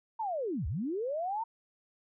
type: linear two-way sweep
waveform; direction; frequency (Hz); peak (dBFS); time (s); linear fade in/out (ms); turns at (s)
sine; down then up; 931 to 59.9 to 931; -31; 0.19-1.44; 10; 0.67
effects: none